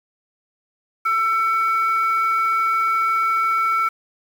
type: tone pair together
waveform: sine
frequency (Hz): 1335.8 / 2250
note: E6 / C#7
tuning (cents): +23 / +25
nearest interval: major sixth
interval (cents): 902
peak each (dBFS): -16 / -24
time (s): 1.05-3.89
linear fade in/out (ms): 10
effects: tanh soft clip ceiling -11 dBFS + 7-bit